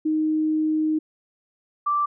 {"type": "tone pair in turn", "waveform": "sine", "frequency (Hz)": [311.1, 1171.6], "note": ["D#4", "D6"], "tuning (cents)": [0, -5], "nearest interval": "octave + major seventh", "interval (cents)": 2295, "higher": "second", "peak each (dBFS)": -19, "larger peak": "neither", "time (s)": [[0.05, 0.99], [1.86, 2.06]], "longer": "first", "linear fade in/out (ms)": 10, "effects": []}